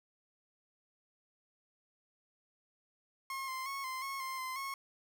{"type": "tone with pitch steps", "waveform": "30% pulse", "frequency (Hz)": [1076, 1045, 1098, 1040, 1092, 1050, 1035, 1092], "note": ["C6", "C6", "C#6", "C6", "C#6", "C6", "C6", "C#6"], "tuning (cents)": [48, -2, -17, -11, -26, 6, -19, -26], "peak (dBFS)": -35, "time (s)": [3.3, 4.74], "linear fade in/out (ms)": 2, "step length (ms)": 180, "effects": []}